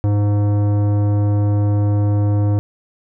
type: tone with tanh clipping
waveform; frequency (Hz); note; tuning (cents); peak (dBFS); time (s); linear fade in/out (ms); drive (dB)
sine; 102.9; G#2; -16; -15; 0.04-2.59; 0; 15
effects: none